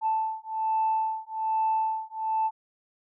sine beating tone pair, 880 / 881.2 Hz, A5 / A5, 0 / +2 cents, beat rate 1.2 Hz, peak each -27 dBFS, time 0.01-2.51 s, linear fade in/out 50 ms, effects tanh soft clip ceiling -17 dBFS

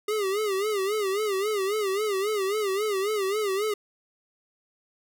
square tone with vibrato, 405.8 Hz, G#4, 40 cents flat, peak -25 dBFS, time 0.08-3.74 s, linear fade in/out 5 ms, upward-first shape sine, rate 3.7 Hz, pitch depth 120 cents each way, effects none

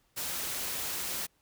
white noise, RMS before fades -35 dBFS, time 0.16-1.27 s, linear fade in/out 20 ms, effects pink hiss -71 dBFS RMS until 1.41 s

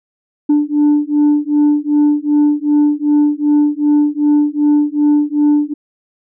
sine beating tone pair, 293.7 / 296.3 Hz, D4 / D4, 0 / +15 cents, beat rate 2.6 Hz, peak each -11 dBFS, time 0.49-5.74 s, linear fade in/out 10 ms, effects tanh soft clip ceiling -6 dBFS

